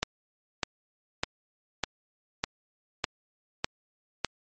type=click train; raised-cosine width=0.2 ms; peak=-8 dBFS; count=8; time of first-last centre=0.03-4.247 s; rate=1.66 Hz; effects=MP3 32 kbps